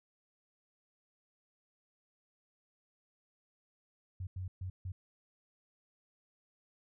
sine tone bursts at uneven times, 92.5 Hz, F#2, in tune, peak -37 dBFS, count 4, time 4.2-4.27 / 4.36-4.48 / 4.61-4.7 / 4.85-4.92 s, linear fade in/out 5 ms, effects none

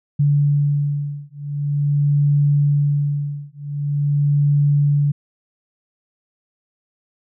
sine beating tone pair, 144.2 / 144.65 Hz, D3 / D3, -31 / -26 cents, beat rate 0.45 Hz, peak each -18 dBFS, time 0.19-5.12 s, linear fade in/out 10 ms, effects none

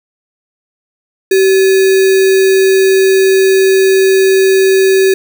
sine tone with sample-and-hold, 382.9 Hz, G4, 41 cents flat, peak -5 dBFS, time 1.31-5.14 s, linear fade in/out 5 ms, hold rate 2100 Hz, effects none

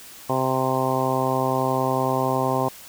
harmonic tone, 130.81 Hz, C3, in tune, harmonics 1 / 2 / 3 / 4 / 5 / 6 / 7 / 8, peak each -28 / -28 / -28 / -28 / -28 / -28 / -28 / -28 dBFS, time 0.29-2.69 s, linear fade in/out 10 ms, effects white hiss -43 dBFS RMS until 2.88 s

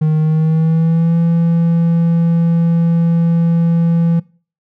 triangle tone with pitch glide, 155.56 to 167.69 Hz, D#3 to E3, 0 to +30 cents, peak -8 dBFS, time 0.01-4.2 s, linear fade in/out 10 ms, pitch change +130 cents, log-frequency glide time 0.19-1.17 s, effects noise-tail reverb RT60 0.4 s tail -22 dB re dry

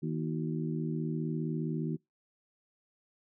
harmonic tone with a mistuned harmonic, 79.5 Hz, D#2, 38 cents sharp, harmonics 2 / 3 / 4 / 5, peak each -33 / -37 / -39 / -41 dBFS, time 0.02-1.97 s, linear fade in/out 20 ms, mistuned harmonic 5, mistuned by -110 cents, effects noise-tail reverb RT60 0.2 s tail -26 dB re dry

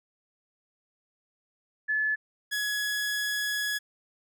sine / sawtooth tone pair in turn, 1725 / 1682.7 Hz, A6 / G#6, -35 / +22 cents, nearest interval unison, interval 43 cents, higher first, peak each -24 dBFS, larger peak neither, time 1.88-2.16 / 2.51-3.79 s, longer second, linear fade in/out 20 ms, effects none

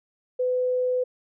sine tone, 503 Hz, B4, 32 cents sharp, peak -21 dBFS, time 0.39-1.04 s, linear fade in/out 10 ms, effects none

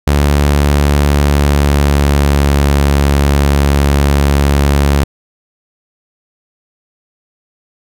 sawtooth tone with pitch glide, 72.1 to 70.74 Hz, D2 to C#2, -31 to +36 cents, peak -4 dBFS, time 0.07-5.04 s, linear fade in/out 5 ms, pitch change -33 cents, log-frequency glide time 1.09-2.69 s, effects none

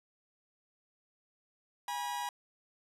40% pulse tone pair together, 821 / 967.6 Hz, G#5 / B5, -20 / -36 cents, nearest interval minor third, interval 284 cents, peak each -38 / -36 dBFS, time 1.88-2.29 s, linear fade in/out 2 ms, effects resampled to 32000 Hz

